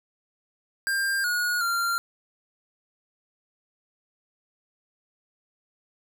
square tone with pitch steps, 1595 / 1448 / 1384 Hz, G6 / F#6 / F6, +30 / -38 / -16 cents, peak -24 dBFS, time 0.87-1.98 s, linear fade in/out 0 ms, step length 370 ms, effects none

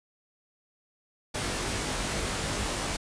pink noise with comb filter, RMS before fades -31 dBFS, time 1.34-2.97 s, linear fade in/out 10 ms, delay 20 ms, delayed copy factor +0.85, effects resampled to 22050 Hz

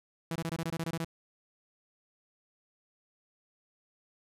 sawtooth tone bursts, 164.81 Hz, E3, in tune, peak -28 dBFS, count 11, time 0.31-1.046 s, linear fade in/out 2 ms, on 46 ms, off 23 ms, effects resampled to 32000 Hz

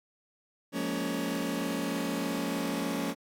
sawtooth chord, Bb minor seventh, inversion second, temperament just, 174.81 / 209.8 / 233.1 / 279.7 Hz, F3 / Ab3 / Bb3 / Db4, +2 / +18 / 0 / +16 cents, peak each -33 / -33 / -32 / -29 dBFS, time 0.72-3.15 s, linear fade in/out 50 ms, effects AAC 64 kbps

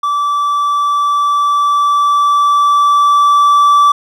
triangle tone with level ramp, 1160 Hz, D6, 22 cents flat, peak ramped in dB -10 to -3 dBFS, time 0.03-3.92 s, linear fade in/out 5 ms, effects none

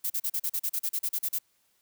violet noise bursts, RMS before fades -29 dBFS, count 14, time 0.04-1.388 s, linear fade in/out 10 ms, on 61 ms, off 38 ms, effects white hiss -70 dBFS RMS until 1.81 s

